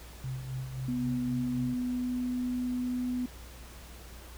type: tone with tremolo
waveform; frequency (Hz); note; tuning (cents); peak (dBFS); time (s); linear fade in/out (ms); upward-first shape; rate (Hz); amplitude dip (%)
sine; 130.2; C3; -8; -32; 0.24-1.74; 0; sine; 3.8; 55
type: tone with pitch glide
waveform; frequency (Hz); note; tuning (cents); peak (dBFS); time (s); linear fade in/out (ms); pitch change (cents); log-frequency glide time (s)
sine; 246.9 to 248.9; B3 to B3; 0 to +14; -29; 0.88-3.26; 5; +14; 1.11-2.06
effects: added 60 Hz sine -47 dBFS peak until 4.37 s + pink hiss -51 dBFS RMS until 4.37 s